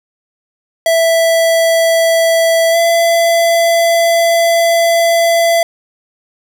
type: tone with pitch glide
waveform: square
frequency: 660 to 673.1 Hz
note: E5 to E5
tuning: +2 to +36 cents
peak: -9 dBFS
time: 0.86-5.63 s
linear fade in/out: 2 ms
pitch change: +34 cents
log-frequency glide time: 2.71-2.77 s
effects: none